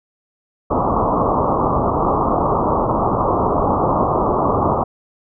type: low-pass noise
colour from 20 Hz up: white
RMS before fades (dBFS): -17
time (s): 0.7-4.84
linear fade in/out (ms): 10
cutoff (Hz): 1200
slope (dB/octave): 96
effects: none